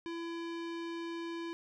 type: tone with low-pass filter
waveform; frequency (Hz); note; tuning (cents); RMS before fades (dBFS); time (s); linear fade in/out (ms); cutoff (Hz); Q
square; 335.8; E4; +32; -40; 0.06-1.53; 0; 3900; 1.1
effects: none